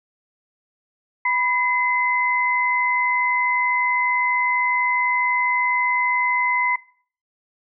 sine tone pair together, 987.8 / 2048 Hz, B5 / C7, 0 / -38 cents, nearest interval octave + minor second, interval 1262 cents, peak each -21 / -19 dBFS, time 1.25-6.76 s, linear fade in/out 5 ms, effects noise-tail reverb RT60 0.5 s tail -21 dB re dry

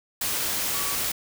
sine tone in noise, 1137 Hz, C#6, 44 cents sharp, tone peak -36 dBFS, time 0.74-0.95 s, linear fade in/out 5 ms, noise white, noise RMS -27 dBFS, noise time 0.21-1.12 s, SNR -12 dB, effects none

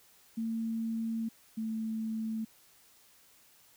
sine tone pair in turn, 225.9 / 221.4 Hz, A3 / A3, +46 / +11 cents, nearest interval unison, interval 35 cents, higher first, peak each -31 / -32 dBFS, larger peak first, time 0.37-1.29 / 1.57-2.45 s, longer first, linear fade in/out 10 ms, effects white hiss -62 dBFS RMS until 3.76 s

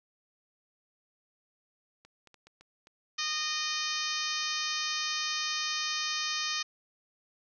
clicks, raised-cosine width 0.2 ms, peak -37 dBFS, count 10, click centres 2.05 / 2.273 / 2.343 / 2.47 / 2.61 / 2.871 / 3.415 / 3.742 / 3.958 / 4.427 s
harmonic tone, 615 Hz, D#5, 20 cents flat, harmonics 2 / 3 / 4 / 5 / 6 / 7 / 8 / 9 / 10, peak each -39 / -39 / -39 / -39 / -39 / -39 / -39 / -39 / -39 dBFS, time 3.18-6.63 s, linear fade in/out 10 ms
effects none

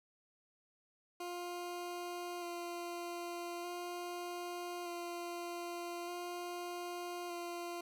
20% pulse tone with vibrato, 349.2 Hz, F4, in tune, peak -36 dBFS, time 1.2-7.81 s, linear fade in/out 5 ms, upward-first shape square, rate 0.41 Hz, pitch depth 13 cents each way, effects none

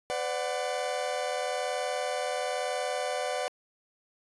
40% pulse chord, B minor, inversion none, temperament equal with one note detuned, 506.3 / 587.3 / 740 Hz, B4 / D5 / F#5, +43 / 0 / 0 cents, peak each -33 dBFS, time 0.1-3.48 s, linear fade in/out 0 ms, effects resampled to 24000 Hz

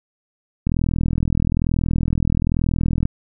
click train, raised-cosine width 5 ms, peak -7 dBFS, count 99, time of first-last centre 0.67-3.054 s, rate 41.1 Hz, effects none

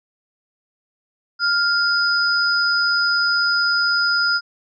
sine tone pair together, 1400 / 4989 Hz, F6 / D#8, +4 / +4 cents, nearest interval octave + minor seventh, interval 2200 cents, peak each -17 / -20 dBFS, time 1.39-4.41 s, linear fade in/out 50 ms, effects none

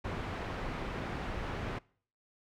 pink low-pass noise, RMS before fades -38 dBFS, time 0.04-1.79 s, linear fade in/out 10 ms, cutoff 2100 Hz, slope 12 dB/octave, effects noise-tail reverb RT60 0.5 s tail -23 dB re dry

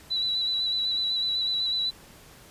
sine tone with vibrato, 3951 Hz, B7, in tune, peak -24 dBFS, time 0.1-1.91 s, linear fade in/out 20 ms, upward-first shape square, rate 8 Hz, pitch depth 19 cents each way, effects pink hiss -51 dBFS RMS until 2.5 s + resampled to 32000 Hz

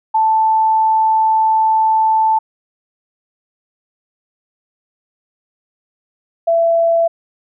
sine tone pair in turn, 880 / 669 Hz, A5 / E5, 0 / +25 cents, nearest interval perfect fourth, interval 475 cents, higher first, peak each -10 dBFS, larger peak neither, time 0.14-2.39 / 6.47-7.08 s, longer first, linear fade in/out 10 ms, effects none

